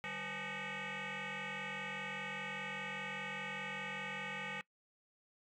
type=tone with frequency modulation; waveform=sine; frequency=194 Hz; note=G3; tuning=18 cents flat; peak=-38 dBFS; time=0.04-4.61 s; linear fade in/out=0 ms; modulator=343 Hz; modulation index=7.6; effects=noise-tail reverb RT60 0.1 s tail -22 dB re dry + tanh soft clip ceiling -38 dBFS